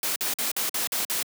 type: noise bursts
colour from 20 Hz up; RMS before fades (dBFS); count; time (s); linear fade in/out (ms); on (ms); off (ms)
white; -27; 7; 0.03-1.228; 2; 130; 48
effects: high-pass 200 Hz 12 dB/octave